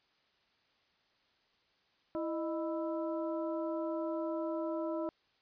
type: harmonic tone with a mistuned harmonic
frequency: 329.6 Hz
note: E4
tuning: in tune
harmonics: 1 / 2 / 3 / 4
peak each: -36 / -37 / -45 / -48 dBFS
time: 2.15-5.09 s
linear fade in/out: 0 ms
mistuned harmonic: 2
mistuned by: -110 cents
effects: white hiss -72 dBFS RMS until 5.41 s + resampled to 11025 Hz